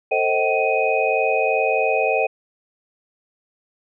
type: tone cluster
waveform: sine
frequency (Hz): 447.9 / 531 / 633 / 763 / 2500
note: A4 / C5 / D#5 / G5 / D#7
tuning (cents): +31 / +25 / +30 / -47 / +8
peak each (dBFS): -23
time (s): 0.11-2.27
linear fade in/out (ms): 10
effects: none